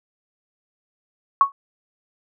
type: tone with exponential decay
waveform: sine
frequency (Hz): 1108.7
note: C#6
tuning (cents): 0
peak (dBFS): -6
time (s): 1.41-1.52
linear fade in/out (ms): 1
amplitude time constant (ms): 23
effects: none